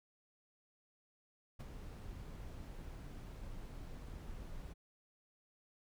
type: noise with ADSR envelope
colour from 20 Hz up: brown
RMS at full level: -42 dBFS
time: 1.59-4.74 s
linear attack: 16 ms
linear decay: 19 ms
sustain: -6 dB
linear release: 22 ms
effects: none